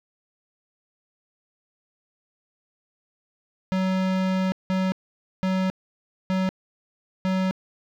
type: tone bursts at uneven times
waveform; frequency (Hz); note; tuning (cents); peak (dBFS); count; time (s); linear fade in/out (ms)
square; 187.7; F#3; +25; -22; 5; 3.72-4.52 / 4.7-4.92 / 5.43-5.7 / 6.3-6.49 / 7.25-7.51; 0
effects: low-pass 4000 Hz 12 dB/octave + 8-bit